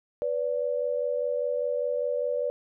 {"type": "tone pair together", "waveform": "sine", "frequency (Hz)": [493.9, 578.9], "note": ["B4", "D5"], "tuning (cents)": [0, -25], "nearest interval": "minor third", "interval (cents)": 275, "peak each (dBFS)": -28, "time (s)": [0.22, 2.5], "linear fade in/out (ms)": 0, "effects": []}